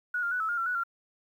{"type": "tone with pitch steps", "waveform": "sine", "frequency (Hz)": [1460, 1398, 1481, 1305, 1416, 1358, 1472, 1380], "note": ["F#6", "F6", "F#6", "E6", "F6", "F6", "F#6", "F6"], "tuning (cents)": [-24, 1, 1, -18, 23, -49, -9, -21], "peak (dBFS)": -27, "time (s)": [0.14, 0.836], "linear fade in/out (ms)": 5, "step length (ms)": 87, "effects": ["10-bit"]}